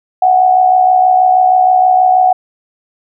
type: tone with amplitude modulation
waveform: sine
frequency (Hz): 740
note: F#5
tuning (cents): 0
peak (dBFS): -3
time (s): 0.22-2.33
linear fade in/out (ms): 5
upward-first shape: sine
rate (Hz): 66.3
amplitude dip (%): 55
effects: none